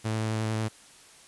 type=tone with vibrato; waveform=sawtooth; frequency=110 Hz; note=A2; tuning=in tune; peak=-23 dBFS; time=0.04-0.69 s; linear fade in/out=20 ms; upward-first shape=sine; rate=11 Hz; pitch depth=14 cents each way; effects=white hiss -53 dBFS RMS until 1.27 s + resampled to 24000 Hz